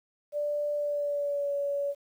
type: tone with pitch glide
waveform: sine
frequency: 587.3 to 567 Hz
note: D5 to C#5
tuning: 0 to +39 cents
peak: -27 dBFS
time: 0.32-1.95 s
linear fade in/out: 50 ms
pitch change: -61 cents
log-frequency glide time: 0.74-1.53 s
effects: 10-bit